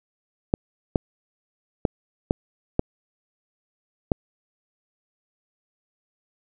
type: clicks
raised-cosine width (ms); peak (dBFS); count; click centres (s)
2; -5; 6; 0.539 / 0.958 / 1.852 / 2.309 / 2.794 / 4.118
effects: none